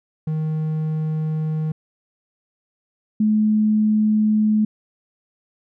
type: tone pair in turn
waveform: triangle / sine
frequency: 156.3 / 214.2 Hz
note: D#3 / A3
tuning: +8 / -46 cents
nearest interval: perfect fourth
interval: 546 cents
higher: second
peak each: -18 / -14 dBFS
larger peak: second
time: 0.27-1.72 / 3.2-4.65 s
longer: neither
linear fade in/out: 5 ms
effects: none